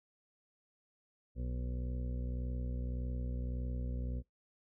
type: harmonic tone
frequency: 61.74 Hz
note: B1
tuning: in tune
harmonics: 1 / 2 / 3 / 4 / 6 / 7 / 8 / 9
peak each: -36 / -43 / -51 / -47 / -58 / -62 / -54 / -59 dBFS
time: 1.35-4.23 s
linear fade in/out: 50 ms
effects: noise-tail reverb RT60 0.2 s tail -26 dB re dry